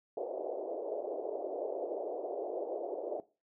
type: band-pass noise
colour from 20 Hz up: white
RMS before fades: -38 dBFS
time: 0.17-3.2 s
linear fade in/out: 2 ms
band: 350 to 670 Hz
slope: 48 dB/octave
effects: noise-tail reverb RT60 0.3 s tail -18 dB re dry